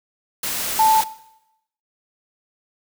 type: tone in noise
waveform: sine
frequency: 880 Hz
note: A5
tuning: in tune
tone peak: -12 dBFS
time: 0.79-1.01 s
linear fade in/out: 5 ms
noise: white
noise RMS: -25 dBFS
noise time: 0.43-1.04 s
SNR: +10 dB
effects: noise-tail reverb RT60 0.8 s tail -17 dB re dry